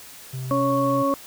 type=tone with vibrato; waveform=triangle; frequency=130 Hz; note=C3; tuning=11 cents flat; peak=-26 dBFS; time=0.33-1.03 s; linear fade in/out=10 ms; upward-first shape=sine; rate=6.7 Hz; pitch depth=9 cents each way
type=harmonic tone; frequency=277.2 Hz; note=C#4; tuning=in tune; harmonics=1 / 2 / 4; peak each=-23 / -23 / -23 dBFS; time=0.51-1.14 s; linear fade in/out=0 ms
effects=white hiss -43 dBFS RMS until 1.26 s